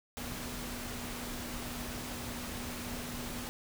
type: tone in noise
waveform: sine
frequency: 242.8 Hz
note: B3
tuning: 29 cents flat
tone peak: -44 dBFS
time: 0.17-3.49 s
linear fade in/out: 0 ms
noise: pink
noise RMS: -41 dBFS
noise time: 0.17-3.49 s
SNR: -6 dB
effects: none